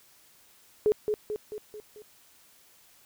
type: tone with echo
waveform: sine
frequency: 423.5 Hz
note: G#4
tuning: 34 cents sharp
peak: -19 dBFS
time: 0.86-0.92 s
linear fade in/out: 0 ms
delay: 220 ms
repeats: 5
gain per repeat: -5 dB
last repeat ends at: 2.02 s
effects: white hiss -59 dBFS RMS until 3.05 s